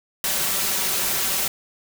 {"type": "noise with comb filter", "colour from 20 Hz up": "white", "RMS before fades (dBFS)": -23, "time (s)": [0.24, 1.48], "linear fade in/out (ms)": 2, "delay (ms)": 5.2, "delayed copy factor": 0.5, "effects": []}